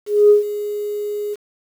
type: tone with ADSR envelope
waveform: sine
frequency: 415.3 Hz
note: G#4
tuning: in tune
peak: -5 dBFS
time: 0.06-1.36 s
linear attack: 240 ms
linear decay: 130 ms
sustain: -16 dB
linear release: 28 ms
effects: tanh soft clip ceiling -1 dBFS + 7-bit